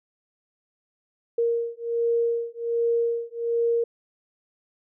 sine beating tone pair, 466.2 / 467.5 Hz, A#4 / A#4, 0 / +5 cents, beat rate 1.3 Hz, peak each -25 dBFS, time 1.38-3.84 s, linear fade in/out 5 ms, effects none

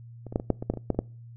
clicks, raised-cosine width 2 ms, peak -27 / -24 / -10 / -19 / -8 / -20 / -11 / -20 / -22 / -10 / -26 / -10 dBFS, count 12, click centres 0.267 / 0.325 / 0.359 / 0.399 / 0.503 / 0.625 / 0.7 / 0.738 / 0.773 / 0.903 / 0.947 / 0.99 s, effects noise-tail reverb RT60 0.4 s tail -25 dB re dry + added 117 Hz sine -43 dBFS peak until 1.36 s

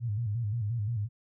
sine tone with vibrato, 110.6 Hz, A2, 9 cents sharp, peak -28 dBFS, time 0-1.09 s, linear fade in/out 50 ms, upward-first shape square, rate 5.7 Hz, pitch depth 120 cents each way, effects none

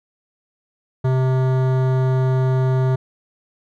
sine tone with hard clipping, 130 Hz, C3, 11 cents flat, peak -17 dBFS, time 1.04-2.96 s, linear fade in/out 10 ms, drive 16 dB, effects none

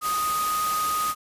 sine tone in noise, 1244.5 Hz, D#6, in tune, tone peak -23 dBFS, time 0.01-1.15 s, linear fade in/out 50 ms, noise white, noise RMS -31 dBFS, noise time 0.01-1.15 s, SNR +5 dB, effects resampled to 32000 Hz

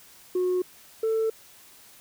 sine tone pair in turn, 364 / 444.5 Hz, F#4 / A4, -28 / +18 cents, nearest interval minor third, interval 346 cents, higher second, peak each -20 dBFS, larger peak neither, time 0.35-0.62 / 1.03-1.3 s, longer neither, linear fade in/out 5 ms, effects tanh soft clip ceiling -20 dBFS + white hiss -52 dBFS RMS until 2 s

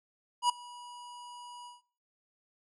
square tone with ADSR envelope, 970 Hz, B5, 31 cents flat, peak -22 dBFS, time 0.42-1.82 s, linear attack 74 ms, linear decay 7 ms, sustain -23 dB, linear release 160 ms, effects noise-tail reverb RT60 0.6 s tail -25 dB re dry + MP3 48 kbps

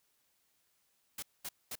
white noise bursts, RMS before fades -41 dBFS, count 3, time 1.18-1.755 s, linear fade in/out 5 ms, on 45 ms, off 220 ms, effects white hiss -75 dBFS RMS until 1.79 s

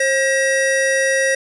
square tone pair together, 535 / 1906.5 Hz, C5 / A#6, +38 / +38 cents, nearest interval octave + minor seventh, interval 2200 cents, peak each -18 dBFS, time 0-1.35 s, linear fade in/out 5 ms, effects resampled to 24000 Hz + 8-bit

